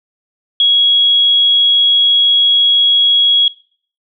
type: tone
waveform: sine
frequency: 3322 Hz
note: G#7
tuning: in tune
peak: -7 dBFS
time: 0.6-3.48 s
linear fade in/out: 2 ms
effects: noise-tail reverb RT60 0.5 s tail -20 dB re dry